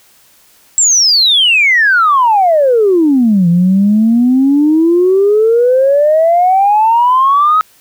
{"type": "exponential two-way sweep", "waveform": "sine", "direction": "down then up", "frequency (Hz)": [7730, 168.6, 1285], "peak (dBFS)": -5, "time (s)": [0.78, 7.61], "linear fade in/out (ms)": 0, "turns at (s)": 3.48, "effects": ["tanh soft clip ceiling -1 dBFS", "white hiss -47 dBFS RMS until 7.8 s"]}